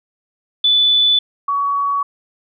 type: tone pair in turn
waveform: sine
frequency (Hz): 3483 / 1127.3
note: A7 / C#6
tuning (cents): -18 / +29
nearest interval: octave + minor sixth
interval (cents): 1953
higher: first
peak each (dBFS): -10 / -15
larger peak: first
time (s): 0.64-1.19 / 1.48-2.03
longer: neither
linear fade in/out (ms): 5
effects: none